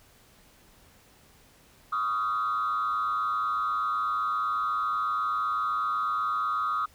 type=tone with frequency modulation; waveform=sine; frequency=1244.5 Hz; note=D#6; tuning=in tune; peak=-24 dBFS; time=1.92-6.86 s; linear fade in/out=10 ms; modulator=108 Hz; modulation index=0.95; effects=tanh soft clip ceiling -22 dBFS + pink hiss -58 dBFS RMS until 6.94 s